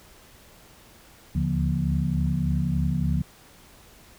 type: tone cluster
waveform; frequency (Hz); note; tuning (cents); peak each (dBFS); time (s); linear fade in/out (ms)
sine; 71.5 / 74.9 / 144.1 / 175.2 / 236.6; D2 / D2 / D3 / F3 / A#3; -46 / +35 / -33 / +6 / +26; -34 / -28 / -26 / -26 / -32; 1.35-3.22; 5
effects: pink hiss -52 dBFS RMS until 4.18 s